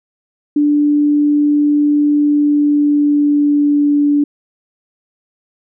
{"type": "tone with pitch glide", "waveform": "sine", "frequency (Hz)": [293.7, 290.3], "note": ["D4", "D4"], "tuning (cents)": [0, -20], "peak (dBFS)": -9, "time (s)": [0.56, 4.24], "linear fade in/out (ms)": 5, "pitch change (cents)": -20, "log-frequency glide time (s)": [2.17, 4.06], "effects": []}